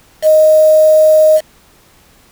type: tone with quantisation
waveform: sine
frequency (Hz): 622.3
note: D#5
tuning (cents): 0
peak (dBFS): -4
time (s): 0.22-1.41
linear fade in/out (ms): 50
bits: 4
effects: pink hiss -47 dBFS RMS until 2.31 s